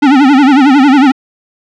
square tone with vibrato, 275.3 Hz, C#4, 12 cents flat, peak -4 dBFS, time 0.02-1.12 s, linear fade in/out 10 ms, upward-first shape sine, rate 11 Hz, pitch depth 140 cents each way, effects low-pass 3000 Hz 12 dB/octave

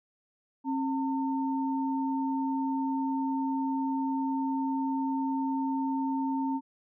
sine tone pair together, 269.1 / 905 Hz, C4 / A5, +49 / +48 cents, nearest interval octave + major sixth, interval 2099 cents, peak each -28 / -33 dBFS, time 0.64-6.61 s, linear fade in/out 50 ms, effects none

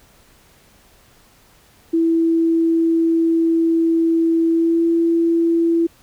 sine tone with pitch glide, 329.6 to 334.2 Hz, E4 to E4, 0 to +24 cents, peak -13 dBFS, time 1.93-5.87 s, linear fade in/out 10 ms, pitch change +24 cents, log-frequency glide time 4.5-4.84 s, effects pink hiss -52 dBFS RMS until 6.02 s

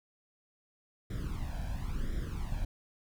brown noise with flanger, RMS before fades -35 dBFS, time 1.1-2.65 s, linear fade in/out 5 ms, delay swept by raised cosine 0.55 to 1.27 ms, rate 0.96 Hz, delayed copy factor +0.85, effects none

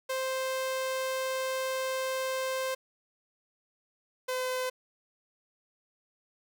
sawtooth tone pair in turn, 523.3 / 510.5 Hz, C5 / C5, 0 / -43 cents, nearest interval unison, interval 43 cents, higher first, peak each -26 dBFS, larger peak neither, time 0.09-2.75 / 4.28-4.7 s, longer first, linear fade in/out 10 ms, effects none

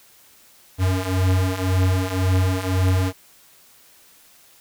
square beating tone pair, 91.9 / 93.8 Hz, F#2 / F#2, -11 / +24 cents, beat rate 1.9 Hz, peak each -23 / -20 dBFS, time 0.78-3.13 s, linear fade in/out 50 ms, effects white hiss -52 dBFS RMS until 4.6 s

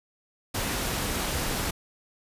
pink noise, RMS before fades -29 dBFS, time 0.54-1.71 s, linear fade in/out 10 ms, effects resampled to 32000 Hz

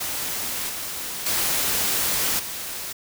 white noise with level steps, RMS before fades -28 / -31 / -23 / -32 dBFS, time 0-2.93 s, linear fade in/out 10 ms, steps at 0.69 / 1.26 / 2.39 s, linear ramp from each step 5 ms, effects none

